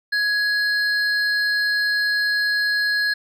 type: tone pair together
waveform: triangle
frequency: 1670 / 4195 Hz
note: G#6 / C8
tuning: +9 / +4 cents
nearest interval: octave + major third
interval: 1595 cents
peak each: -17 / -24 dBFS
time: 0.12-3.14 s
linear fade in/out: 10 ms
effects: none